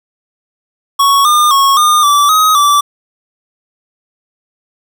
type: tone with pitch steps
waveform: square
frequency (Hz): 1112 / 1209 / 1099 / 1216 / 1161 / 1262 / 1162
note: C#6 / D6 / C#6 / D#6 / D6 / D#6 / D6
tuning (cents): +5 / +50 / -15 / -40 / -20 / +24 / -19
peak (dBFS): -7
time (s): 0.99-2.81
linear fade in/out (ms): 10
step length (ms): 260
effects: none